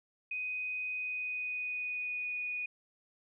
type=tone with pitch glide; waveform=sine; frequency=2500 to 2470 Hz; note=D#7 to D#7; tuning=+8 to -13 cents; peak=-34 dBFS; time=0.31-2.66 s; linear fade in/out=5 ms; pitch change=-21 cents; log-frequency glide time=0.93-2.37 s; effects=none